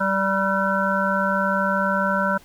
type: harmonic tone with a mistuned harmonic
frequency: 194.6 Hz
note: G3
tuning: 12 cents flat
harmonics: 1 / 3 / 5 / 7 / 8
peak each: -25 / -25 / -25 / -25 / -25 dBFS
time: 0-2.38 s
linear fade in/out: 10 ms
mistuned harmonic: 8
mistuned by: -46 cents
effects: pink hiss -51 dBFS RMS until 2.44 s